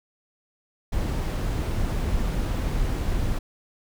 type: noise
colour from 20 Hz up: brown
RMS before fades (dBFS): -25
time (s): 0.92-3.39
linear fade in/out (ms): 10
effects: none